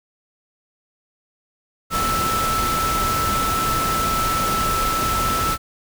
sine tone in noise, 1318.5 Hz, E6, in tune, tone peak -20 dBFS, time 1.9-5.58 s, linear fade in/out 50 ms, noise pink, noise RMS -24 dBFS, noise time 1.9-5.58 s, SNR +1 dB, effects none

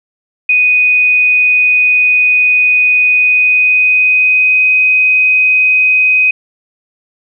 sine tone with pitch glide, 2489 to 2511 Hz, D#7 to D#7, 0 to +15 cents, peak -6 dBFS, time 0.49-6.31 s, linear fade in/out 5 ms, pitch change +15 cents, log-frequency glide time 3.1-4.67 s, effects none

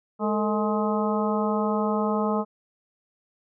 harmonic tone with a mistuned harmonic, 210.6 Hz, G#3, 24 cents sharp, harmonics 1 / 2 / 3 / 4 / 5 / 6, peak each -25 / -28 / -30 / -31 / -32 / -33 dBFS, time 0.19-2.45 s, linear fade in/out 50 ms, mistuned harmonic 2, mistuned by +88 cents, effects none

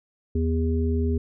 harmonic tone, 81 Hz, E2, 30 cents flat, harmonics 1 / 3 / 5, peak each -22 / -27 / -29 dBFS, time 0.35-1.18 s, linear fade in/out 5 ms, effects none

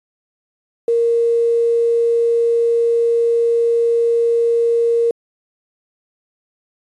sine tone with quantisation, 466.2 Hz, A#4, in tune, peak -12 dBFS, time 0.88-5.11 s, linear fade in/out 2 ms, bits 7, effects resampled to 22050 Hz

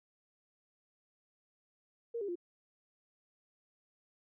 sine tone with pitch steps, 466.2 / 403.5 / 349.3 Hz, A#4 / G#4 / F4, 0 / -50 / 0 cents, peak -35 dBFS, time 2.14-2.356 s, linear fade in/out 10 ms, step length 72 ms, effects none

